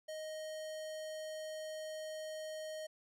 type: tone with notch filter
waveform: square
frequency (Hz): 624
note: D#5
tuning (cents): +5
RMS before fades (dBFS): -44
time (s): 0.08-2.87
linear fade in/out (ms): 10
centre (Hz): 1400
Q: 1.3
effects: low-pass 11000 Hz 12 dB/octave